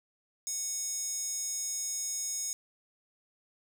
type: tone with high-pass filter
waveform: square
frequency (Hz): 740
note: F#5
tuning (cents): 0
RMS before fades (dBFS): -35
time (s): 0.47-2.53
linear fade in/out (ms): 0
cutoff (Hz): 6800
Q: 5.8
effects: none